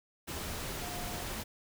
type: tone in noise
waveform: sine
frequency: 710 Hz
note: F5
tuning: 28 cents sharp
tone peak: -45 dBFS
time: 0.81-1.23 s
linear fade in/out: 20 ms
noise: pink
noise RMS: -39 dBFS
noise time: 0.27-1.44 s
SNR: -9 dB
effects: none